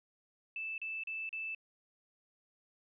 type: tone bursts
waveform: sine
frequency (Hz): 2637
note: E7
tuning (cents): 0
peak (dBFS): -37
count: 4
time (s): 0.56-1.548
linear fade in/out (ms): 2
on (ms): 220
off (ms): 36
effects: none